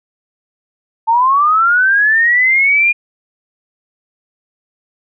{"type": "linear sweep", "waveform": "sine", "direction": "up", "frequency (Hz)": [880, 2436], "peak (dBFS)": -8, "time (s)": [1.07, 2.93], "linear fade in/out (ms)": 20, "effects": []}